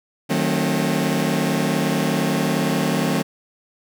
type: chord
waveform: sawtooth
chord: D# diminished seventh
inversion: none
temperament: just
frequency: 155.56 / 186.68 / 224 / 268.8 Hz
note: D#3 / F#3 / A3 / C4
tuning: 0 / +16 / +31 / +47 cents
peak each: -20 dBFS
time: 0.29-3.23 s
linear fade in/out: 20 ms
effects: none